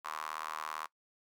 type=tone with high-pass filter; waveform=sawtooth; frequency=77.78 Hz; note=D#2; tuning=in tune; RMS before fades=-41 dBFS; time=0.04-0.87 s; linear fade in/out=20 ms; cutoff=1100 Hz; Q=4.9; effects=noise-tail reverb RT60 0.1 s tail -21 dB re dry